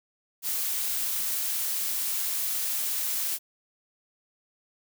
blue noise, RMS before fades -29 dBFS, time 0.42-3.39 s, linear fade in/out 50 ms, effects none

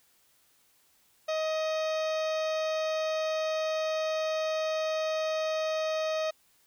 harmonic tone with a mistuned harmonic, 629 Hz, D#5, 19 cents sharp, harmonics 1 / 2 / 3 / 4 / 5 / 6 / 7 / 8 / 9 / 10, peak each -28 / -38 / -44 / -42 / -48 / -44 / -48 / -50 / -51 / -50 dBFS, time 1.28-6.31 s, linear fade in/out 10 ms, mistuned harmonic 9, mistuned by -46 cents, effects white hiss -66 dBFS RMS until 6.66 s

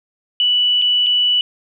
sine tone with dropouts, 2960 Hz, F#7, in tune, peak -12 dBFS, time 0.4-1.41 s, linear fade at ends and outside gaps 1 ms, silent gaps 0.816-0.821 / 1.063-1.067 s, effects none

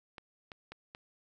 clicks, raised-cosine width 0.3 ms, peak -29 dBFS, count 4, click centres 0.182 / 0.518 / 0.72 / 0.949 s, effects none

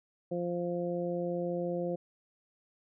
harmonic tone, 174.61 Hz, F3, in tune, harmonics 1 / 2 / 3 / 4, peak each -36 / -36 / -34 / -44 dBFS, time 0.31-1.96 s, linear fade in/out 10 ms, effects none

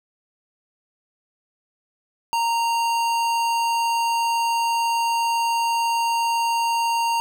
sine tone with hard clipping, 927 Hz, A#5, 10 cents flat, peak -21 dBFS, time 2.33-7.2 s, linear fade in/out 0 ms, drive 18 dB, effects none

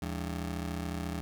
25% pulse ring-modulated tone, 123.47 Hz, B2, in tune, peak -27 dBFS, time 0.02-1.21 s, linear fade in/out 0 ms, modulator 44.7 Hz, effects none

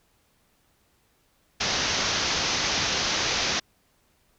white low-pass noise, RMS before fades -26 dBFS, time 1.6-3.6 s, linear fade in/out 10 ms, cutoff 6400 Hz, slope 96 dB/octave, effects pink hiss -66 dBFS RMS until 4.38 s

